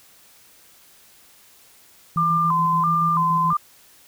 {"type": "tone with tremolo", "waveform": "sine", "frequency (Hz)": 165.3, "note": "E3", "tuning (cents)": 5, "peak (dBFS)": -23, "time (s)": [2.16, 3.53], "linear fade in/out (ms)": 0, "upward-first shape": "square", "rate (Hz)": 7, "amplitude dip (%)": 30}
{"type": "tone with vibrato", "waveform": "sine", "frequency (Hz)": 1108, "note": "C#6", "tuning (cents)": -1, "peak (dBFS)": -17, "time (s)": [2.17, 3.57], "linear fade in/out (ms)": 5, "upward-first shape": "square", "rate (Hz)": 1.5, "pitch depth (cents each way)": 130}
{"effects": ["white hiss -52 dBFS RMS until 4.07 s"]}